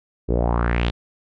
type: tone with low-pass filter sweep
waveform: sawtooth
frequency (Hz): 58.9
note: A#1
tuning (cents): +19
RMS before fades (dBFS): -20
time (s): 0.28-0.91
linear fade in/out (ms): 20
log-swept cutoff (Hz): 390 to 3800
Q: 3.5
effects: none